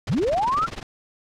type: noise with tremolo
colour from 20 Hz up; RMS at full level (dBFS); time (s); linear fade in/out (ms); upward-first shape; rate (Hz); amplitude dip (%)
pink; -30; 0.07-0.83; 2; triangle; 20; 100
type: linear sweep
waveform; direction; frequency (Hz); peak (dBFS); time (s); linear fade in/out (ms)
sine; up; 71 to 1400; -19; 0.08-0.67; 20
effects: low-pass 5000 Hz 12 dB/octave